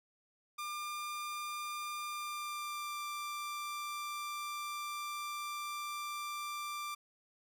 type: tone with pitch glide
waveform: sawtooth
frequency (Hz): 1198 to 1181.5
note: D6 to D6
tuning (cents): +34 to +10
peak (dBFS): -35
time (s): 0.58-6.95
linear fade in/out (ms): 10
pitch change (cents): -24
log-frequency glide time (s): 2.04-3.05
effects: none